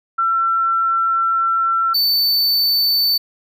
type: tone pair in turn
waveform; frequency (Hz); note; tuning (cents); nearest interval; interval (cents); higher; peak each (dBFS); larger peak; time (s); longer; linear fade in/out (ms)
sine / square; 1348 / 4526; E6 / C#8; +38 / +35; octave + major sixth; 2097; second; -14; neither; 0.18-1.94 / 1.94-3.18; first; 10
effects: none